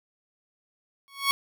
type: tone with exponential growth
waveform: 15% pulse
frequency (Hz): 1108.7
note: C#6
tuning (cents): 0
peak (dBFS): -11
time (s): 1.08-1.31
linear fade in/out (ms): 0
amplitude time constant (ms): 50
effects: none